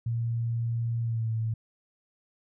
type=tone with pitch glide; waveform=sine; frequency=116.4 to 112.11 Hz; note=A#2 to A2; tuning=-2 to +33 cents; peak=-26 dBFS; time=0.06-1.54 s; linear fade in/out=5 ms; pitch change=-65 cents; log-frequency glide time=1.02-1.27 s; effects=none